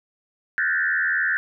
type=tone with frequency modulation; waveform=sine; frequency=1652 Hz; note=G#6; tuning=10 cents flat; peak=-19 dBFS; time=0.58-1.37 s; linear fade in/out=0 ms; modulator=83.4 Hz; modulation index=2.3; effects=none